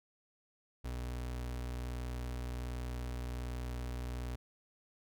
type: tone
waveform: 35% pulse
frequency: 61.3 Hz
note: B1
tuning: 12 cents flat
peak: -36 dBFS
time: 0.84-4.36 s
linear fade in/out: 10 ms
effects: none